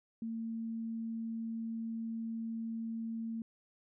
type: tone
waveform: sine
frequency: 226.6 Hz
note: A#3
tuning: 49 cents flat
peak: -36 dBFS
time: 0.22-3.42 s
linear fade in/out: 2 ms
effects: none